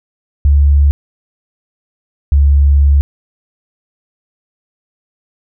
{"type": "tone pair in turn", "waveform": "sine", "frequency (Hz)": [71.4, 70.74], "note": ["D2", "C#2"], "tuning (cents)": [-48, 36], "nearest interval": "unison", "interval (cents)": 16, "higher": "first", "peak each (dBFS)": -5, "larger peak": "neither", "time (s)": [[0.45, 0.91], [2.32, 3.01]], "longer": "second", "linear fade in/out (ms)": 0, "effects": []}